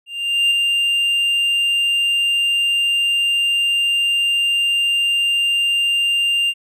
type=tone with ADSR envelope; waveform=triangle; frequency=2794 Hz; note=F7; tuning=in tune; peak=-10 dBFS; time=0.06-6.54 s; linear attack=450 ms; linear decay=4 ms; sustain=-3 dB; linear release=52 ms; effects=resampled to 32000 Hz